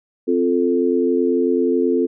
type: chord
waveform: sine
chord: F major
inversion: second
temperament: equal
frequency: 261.6 / 349.2 / 440 Hz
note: C4 / F4 / A4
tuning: 0 / 0 / 0 cents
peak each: -19 dBFS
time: 0.27-2.07 s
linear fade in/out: 20 ms
effects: none